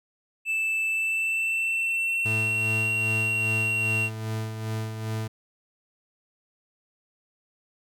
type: tone with pitch glide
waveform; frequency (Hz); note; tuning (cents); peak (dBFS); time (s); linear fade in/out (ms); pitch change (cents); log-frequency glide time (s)
triangle; 2640 to 2744; E7 to F7; +2 to -31; -22; 0.45-4.1; 50; +67; 0.87-2.85
type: tone with tremolo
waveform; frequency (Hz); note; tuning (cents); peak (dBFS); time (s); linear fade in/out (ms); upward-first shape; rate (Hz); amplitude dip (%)
40% pulse; 110; A2; 0; -26; 2.25-5.28; 10; sine; 2.5; 50
effects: none